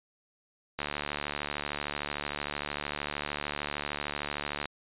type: click train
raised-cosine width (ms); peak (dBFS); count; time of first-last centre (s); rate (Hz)
0.3; -16; 284; 0.79-4.656; 73.2
effects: resampled to 8000 Hz